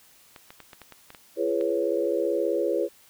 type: clicks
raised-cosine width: 0.3 ms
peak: -27 dBFS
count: 9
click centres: 0.362 / 0.505 / 0.603 / 0.732 / 0.817 / 0.923 / 1.104 / 1.148 / 1.611 s
type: chord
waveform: sine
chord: C# dominant seventh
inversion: first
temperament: equal with one note detuned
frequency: 340.3 / 415.3 / 493.9 / 554.4 Hz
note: E#4 / G#4 / B4 / C#5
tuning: -45 / 0 / 0 / 0 cents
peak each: -28 dBFS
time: 1.36-2.89 s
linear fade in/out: 50 ms
effects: white hiss -56 dBFS RMS until 3.09 s